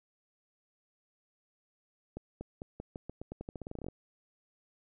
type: accelerating click train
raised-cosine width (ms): 2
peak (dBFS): -27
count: 20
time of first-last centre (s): 2.17-3.885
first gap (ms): 240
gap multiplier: 0.87
effects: none